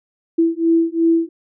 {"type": "beating tone pair", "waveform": "sine", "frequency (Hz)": [329.6, 332.4], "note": ["E4", "E4"], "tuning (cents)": [0, 15], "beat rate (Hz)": 2.8, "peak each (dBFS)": -16, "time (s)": [0.38, 1.29], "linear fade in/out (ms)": 10, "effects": []}